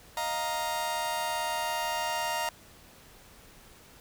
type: chord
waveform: sawtooth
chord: Eb suspended second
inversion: none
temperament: just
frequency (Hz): 622.3 / 700 / 933.4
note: Eb5 / F5 / Bb5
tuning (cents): 0 / +4 / +2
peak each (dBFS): -33 / -32 / -27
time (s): 0.17-2.49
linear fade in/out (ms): 2
effects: pink hiss -54 dBFS RMS until 4 s